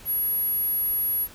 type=tone; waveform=sine; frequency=11400 Hz; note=F9; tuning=34 cents sharp; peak=-22 dBFS; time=0.05-1.28 s; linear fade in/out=50 ms; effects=pink hiss -47 dBFS RMS until 1.34 s